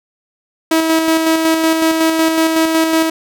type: tone with tremolo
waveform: sawtooth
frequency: 322.7 Hz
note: E4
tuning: 37 cents flat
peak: -6 dBFS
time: 0.71-3.1 s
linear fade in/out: 5 ms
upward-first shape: square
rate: 5.4 Hz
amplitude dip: 35%
effects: none